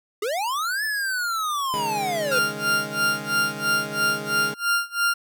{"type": "linear two-way sweep", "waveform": "square", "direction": "up then down", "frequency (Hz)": [388.3, 1760, 480.8], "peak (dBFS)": -24, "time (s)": [0.22, 2.39], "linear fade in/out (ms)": 5, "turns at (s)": 0.84}
{"type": "chord", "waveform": "15% pulse", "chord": "C# suspended second", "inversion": "none", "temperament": "equal", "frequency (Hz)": [138.59, 155.56, 207.7], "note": ["C#3", "D#3", "G#3"], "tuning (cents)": [0, 0, 0], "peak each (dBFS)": [-31, -31, -27], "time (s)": [1.74, 4.54], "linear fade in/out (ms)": 0}
{"type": "tone with tremolo", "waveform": "40% pulse", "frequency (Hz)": 1396.9, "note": "F6", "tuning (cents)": 0, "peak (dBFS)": -17, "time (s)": [2.31, 5.14], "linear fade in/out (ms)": 10, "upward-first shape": "sine", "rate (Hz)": 3, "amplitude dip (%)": 95}
{"effects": []}